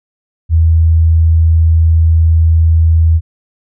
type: tone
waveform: sine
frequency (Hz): 81.4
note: E2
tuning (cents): -21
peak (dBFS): -5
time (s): 0.49-3.21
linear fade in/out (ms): 50
effects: none